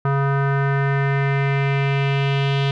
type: tone with low-pass filter sweep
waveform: square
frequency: 138.59 Hz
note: C#3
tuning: in tune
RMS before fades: -19 dBFS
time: 0.05-2.71 s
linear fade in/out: 2 ms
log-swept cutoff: 1300 to 3300 Hz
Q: 3
effects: none